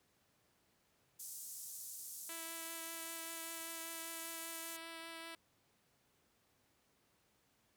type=band-pass noise; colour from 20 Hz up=pink; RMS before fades=-49 dBFS; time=1.19-4.77 s; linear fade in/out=10 ms; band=6600 to 15000 Hz; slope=24 dB/octave
type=tone with vibrato; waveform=5% pulse; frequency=329.5 Hz; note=E4; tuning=1 cent flat; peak=-36 dBFS; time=2.29-5.35 s; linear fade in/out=2 ms; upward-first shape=triangle; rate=5.1 Hz; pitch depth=13 cents each way
effects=pink hiss -75 dBFS RMS until 7.76 s + high-pass 80 Hz 12 dB/octave